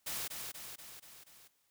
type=noise with echo; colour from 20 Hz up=white; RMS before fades=-39 dBFS; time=0.06-0.28 s; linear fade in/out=10 ms; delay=240 ms; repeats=5; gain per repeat=-4 dB; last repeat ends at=1.48 s; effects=white hiss -75 dBFS RMS until 1.7 s